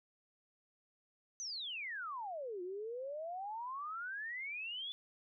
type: exponential two-way sweep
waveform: sine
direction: down then up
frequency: 6272 to 349.2 to 3498 Hz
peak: -40 dBFS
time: 1.4-4.92 s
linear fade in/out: 0 ms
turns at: 2.62 s
effects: none